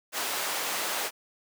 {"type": "high-pass noise", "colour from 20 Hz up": "pink", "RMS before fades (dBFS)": -31, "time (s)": [0.12, 1.11], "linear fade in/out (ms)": 50, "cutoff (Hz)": 600, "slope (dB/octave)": 12, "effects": []}